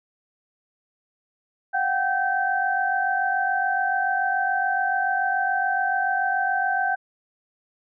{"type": "tone cluster", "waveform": "sine", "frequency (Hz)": [725, 772, 1551], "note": ["F#5", "G5", "G6"], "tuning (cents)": [-35, -27, -19], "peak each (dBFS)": [-27, -24, -24], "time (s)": [1.73, 6.96], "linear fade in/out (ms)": 20, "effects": []}